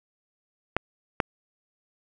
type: clicks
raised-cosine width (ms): 0.5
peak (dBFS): -7 / -6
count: 2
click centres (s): 0.766 / 1.202
effects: none